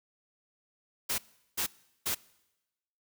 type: noise bursts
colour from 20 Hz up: white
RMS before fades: -31 dBFS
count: 3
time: 1.09-2.149 s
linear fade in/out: 10 ms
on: 93 ms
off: 390 ms
effects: noise-tail reverb RT60 1.0 s tail -23 dB re dry